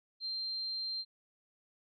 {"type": "tone", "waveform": "sine", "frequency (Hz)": 4160, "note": "C8", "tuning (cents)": -11, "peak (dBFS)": -35, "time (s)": [0.2, 1.05], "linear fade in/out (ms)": 50, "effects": []}